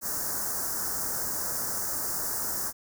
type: band-stop noise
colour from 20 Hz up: white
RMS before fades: -31 dBFS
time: 0.01-2.73 s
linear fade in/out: 50 ms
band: 1700 to 5200 Hz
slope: 48 dB/octave
effects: none